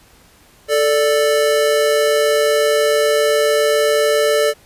square tone pair together, 439.9 / 587.2 Hz, A4 / D5, 0 / 0 cents, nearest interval perfect fourth, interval 500 cents, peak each -16 dBFS, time 0.68-4.54 s, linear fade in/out 50 ms, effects pink hiss -49 dBFS RMS until 4.65 s + resampled to 32000 Hz

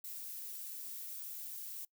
violet noise, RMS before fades -45 dBFS, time 0.04-1.85 s, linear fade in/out 5 ms, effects noise-tail reverb RT60 0.1 s tail -22 dB re dry

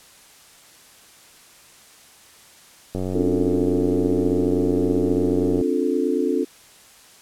click train, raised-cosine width 2 ms, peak -14 dBFS, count 248, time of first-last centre 2.95-5.612 s, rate 92.8 Hz
sine chord, D minor seventh, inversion third, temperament just, 264.3 / 293.7 / 352.4 / 440.5 Hz, C4 / D4 / F4 / A4, +18 / 0 / +16 / +2 cents, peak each -24 dBFS, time 3.14-6.45 s, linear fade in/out 20 ms
effects white hiss -49 dBFS RMS until 7.21 s + low-pass 11000 Hz 12 dB/octave

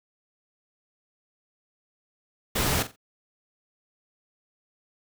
pink noise with echo, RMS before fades -25 dBFS, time 2.55-2.83 s, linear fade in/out 10 ms, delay 44 ms, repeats 3, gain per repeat -12 dB, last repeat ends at 2.962 s, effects none

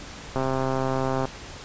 click train, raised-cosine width 1 ms, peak -12 dBFS, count 119, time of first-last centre 0.36-1.254 s, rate 132 Hz, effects pink hiss -40 dBFS RMS until 1.64 s + resampled to 16000 Hz

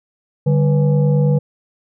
sine tone with frequency modulation, 146.83 Hz, D3, in tune, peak -11 dBFS, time 0.46-1.39 s, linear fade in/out 10 ms, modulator 343 Hz, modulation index 0.7, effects none

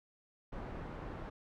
pink low-pass noise, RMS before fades -44 dBFS, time 0.52-1.3 s, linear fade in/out 10 ms, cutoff 1300 Hz, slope 12 dB/octave, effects none

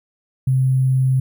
sine tone with sample-and-hold, 130.81 Hz, C3, in tune, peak -13 dBFS, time 0.47-1.2 s, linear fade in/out 5 ms, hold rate 11025 Hz, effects none

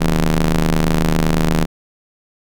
sawtooth ring-modulated tone, 77.78 Hz, D#2, in tune, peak -6 dBFS, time 0-1.66 s, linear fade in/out 20 ms, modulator 91.8 Hz, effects none

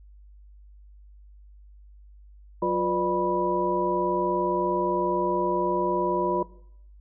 sine tone cluster, 182.8 / 353.5 / 496.5 / 596 / 981 Hz, F#3 / F4 / B4 / D5 / B5, -21 / +21 / +9 / +25 / -12 cents, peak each -32 / -26 / -31 / -30 / -27 dBFS, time 2.62-6.43 s, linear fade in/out 5 ms, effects noise-tail reverb RT60 0.7 s tail -19 dB re dry + added 50 Hz sine -47 dBFS peak until 7 s

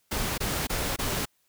pink noise bursts, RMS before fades -29 dBFS, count 4, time 0.11-1.256 s, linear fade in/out 10 ms, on 270 ms, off 22 ms, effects white hiss -70 dBFS RMS until 1.48 s

